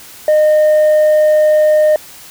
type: tone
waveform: sine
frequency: 612 Hz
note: D#5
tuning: 29 cents flat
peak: -4 dBFS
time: 0.28-1.96 s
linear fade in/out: 2 ms
effects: tanh soft clip ceiling -6 dBFS + white hiss -36 dBFS RMS until 2.3 s